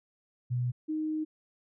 sine tone pair in turn, 123.3 / 310.7 Hz, B2 / D#4, -2 / -2 cents, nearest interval octave + major third, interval 1600 cents, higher second, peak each -27 / -29 dBFS, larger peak first, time 0.5-0.72 / 0.88-1.25 s, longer second, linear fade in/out 20 ms, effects none

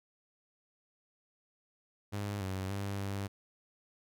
sawtooth tone with pitch steps, 102 / 94.9 / 99.6 / 99 Hz, G#2 / F#2 / G2 / G2, -31 / +44 / +28 / +18 cents, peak -31 dBFS, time 2.12-3.28 s, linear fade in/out 20 ms, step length 290 ms, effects none

